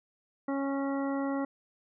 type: harmonic tone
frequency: 275.7 Hz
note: C#4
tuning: 9 cents flat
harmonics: 1 / 2 / 3 / 4 / 5 / 7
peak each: -30 / -36 / -40 / -42 / -44 / -47 dBFS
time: 0.48-1.45 s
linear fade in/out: 5 ms
effects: none